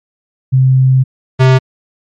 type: tone pair in turn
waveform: sine / square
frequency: 130.81 / 130.27 Hz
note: C3 / C3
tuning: 0 / -7 cents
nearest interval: unison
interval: 7 cents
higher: first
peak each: -5 dBFS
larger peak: neither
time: 0.52-1.04 / 1.39-1.59 s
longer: first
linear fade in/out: 20 ms
effects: low-pass 4000 Hz 12 dB/octave + MP3 64 kbps